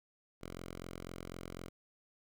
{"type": "tone", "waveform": "5% pulse", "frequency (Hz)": 44, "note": "F1", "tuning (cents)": 14, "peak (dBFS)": -33, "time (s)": [0.41, 1.69], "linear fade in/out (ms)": 10, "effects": []}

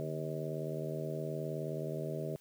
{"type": "harmonic tone with a mistuned harmonic", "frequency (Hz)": 79.1, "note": "D#2", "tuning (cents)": 29, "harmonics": [2, 3, 4, 5, 6, 7, 8], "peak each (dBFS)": [-39, -47, -47, -42, -46, -45, -43], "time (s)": [0, 2.36], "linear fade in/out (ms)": 0, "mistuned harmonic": 2, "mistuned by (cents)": -100, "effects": ["white hiss -64 dBFS RMS until 2.4 s"]}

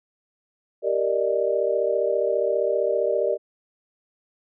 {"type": "chord", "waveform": "sine", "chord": "Eb major seventh", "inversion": "first", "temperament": "equal", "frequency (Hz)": [392, 466.2, 587.3, 622.3], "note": ["G4", "Bb4", "D5", "Eb5"], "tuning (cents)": [0, 0, 0, 0], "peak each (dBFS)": [-26, -25, -24, -27], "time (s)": [0.82, 3.38], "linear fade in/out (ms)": 50, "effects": []}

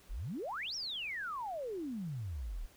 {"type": "exponential two-way sweep", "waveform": "sine", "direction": "up then down", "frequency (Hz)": [32.7, 5720, 32.7], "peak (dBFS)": -37, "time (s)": [0.09, 2.67], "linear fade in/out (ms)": 20, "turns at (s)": 0.75, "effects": ["pink hiss -62 dBFS RMS until 2.76 s"]}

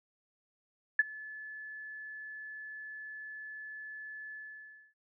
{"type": "tone with ADSR envelope", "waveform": "sine", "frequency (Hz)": 1727, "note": "A6", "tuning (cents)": -33, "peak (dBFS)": -18, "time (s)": [0.99, 4.94], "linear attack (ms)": 4, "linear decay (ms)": 27, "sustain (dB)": -24, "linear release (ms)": 610, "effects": []}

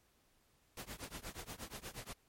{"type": "noise with tremolo", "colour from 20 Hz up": "pink", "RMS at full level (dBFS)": -44, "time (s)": [0.77, 2.13], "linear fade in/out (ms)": 2, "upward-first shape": "triangle", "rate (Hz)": 8.4, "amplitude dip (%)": 100, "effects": ["pink hiss -73 dBFS RMS until 2.28 s", "MP3 64 kbps"]}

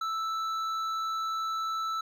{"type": "tone with hard clipping", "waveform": "triangle", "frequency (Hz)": 1318.5, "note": "E6", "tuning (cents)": 0, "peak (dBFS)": -31, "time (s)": [0.01, 2.01], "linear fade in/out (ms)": 5, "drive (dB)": 11, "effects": []}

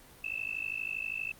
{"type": "tone with amplitude modulation", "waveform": "sine", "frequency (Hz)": 2637, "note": "E7", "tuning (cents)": 0, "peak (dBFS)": -29, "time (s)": [0.24, 1.32], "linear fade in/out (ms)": 5, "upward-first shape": "sine", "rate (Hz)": 52.5, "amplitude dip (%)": 100, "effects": ["pink hiss -55 dBFS RMS until 1.39 s", "Opus 24 kbps"]}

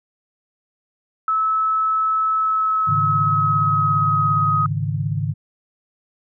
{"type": "tone with pitch glide", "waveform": "sine", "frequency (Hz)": [1300, 1257.9], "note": ["E6", "D#6"], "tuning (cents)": [-24, 19], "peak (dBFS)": -16, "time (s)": [1.28, 4.66], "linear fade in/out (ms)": 2, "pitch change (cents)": -57, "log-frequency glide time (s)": [2.37, 4.5]}
{"type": "chord", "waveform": "sine", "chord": "Ab suspended fourth", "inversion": "none", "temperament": "just", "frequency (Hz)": [103.83, 138.43, 155.74], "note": ["Ab2", "Db3", "Eb3"], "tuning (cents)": [0, -2, 2], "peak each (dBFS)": -24, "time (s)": [2.87, 5.34], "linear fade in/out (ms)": 20}
{"effects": []}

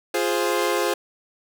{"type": "chord", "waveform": "sawtooth", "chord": "F minor", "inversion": "none", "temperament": "equal", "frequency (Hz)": [349.2, 415.3, 523.3], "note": ["F4", "Ab4", "C5"], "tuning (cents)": [0, 0, 0], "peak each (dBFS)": [-21, -21, -21], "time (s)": [0.14, 0.94], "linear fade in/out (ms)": 5, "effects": []}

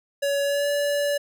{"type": "tone with pitch glide", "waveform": "square", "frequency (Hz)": [564, 575.9], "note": ["C#5", "D5"], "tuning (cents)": [30, -34], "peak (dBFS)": -22, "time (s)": [0.22, 1.18], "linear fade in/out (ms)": 10, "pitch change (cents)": 36, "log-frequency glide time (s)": [0.43, 0.69], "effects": []}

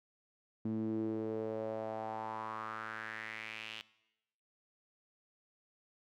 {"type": "tone with band-pass filter sweep", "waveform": "sawtooth", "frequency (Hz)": 110, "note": "A2", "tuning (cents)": 0, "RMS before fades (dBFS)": -40, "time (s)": [0.65, 3.81], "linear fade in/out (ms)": 0, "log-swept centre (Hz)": [250, 3000], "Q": 4.2, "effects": ["noise-tail reverb RT60 0.9 s tail -19 dB re dry"]}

